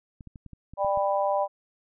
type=clicks; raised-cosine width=5 ms; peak=-31 dBFS; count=8; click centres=0.208 / 0.273 / 0.358 / 0.463 / 0.533 / 0.736 / 0.847 / 0.974 s
type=harmonic tone; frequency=197.8 Hz; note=G3; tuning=16 cents sharp; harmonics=3 / 4 / 5; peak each=-25 / -27 / -29 dBFS; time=0.77-1.48 s; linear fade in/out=50 ms
effects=none